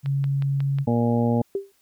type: tone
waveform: sine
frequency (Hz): 138.59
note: C#3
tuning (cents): 0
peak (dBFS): -20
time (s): 0.03-0.86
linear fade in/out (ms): 50
type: click train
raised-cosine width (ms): 0.3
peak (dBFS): -23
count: 5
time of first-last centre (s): 0.06-0.786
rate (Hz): 5.51
type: harmonic tone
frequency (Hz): 118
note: A#2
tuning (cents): +22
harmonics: 1 / 2 / 3 / 4 / 5 / 6 / 7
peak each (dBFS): -23 / -21 / -34 / -27 / -30 / -37 / -31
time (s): 0.87-1.42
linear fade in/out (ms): 5
type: tone with exponential decay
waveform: sine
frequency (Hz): 394.4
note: G4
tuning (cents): +11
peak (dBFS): -19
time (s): 1.55-1.72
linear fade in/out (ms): 2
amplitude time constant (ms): 35
effects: white hiss -64 dBFS RMS until 1.81 s